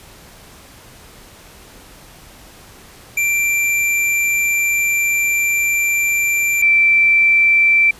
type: tone pair in turn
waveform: square / sine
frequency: 2355 / 2339 Hz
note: D7 / D7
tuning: +4 / -8 cents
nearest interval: unison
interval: 12 cents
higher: first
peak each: -15 / -9 dBFS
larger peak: second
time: 3.17-6.62 / 6.62-7.91 s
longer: first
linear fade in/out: 5 ms
effects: pink hiss -42 dBFS RMS until 7.99 s + resampled to 32000 Hz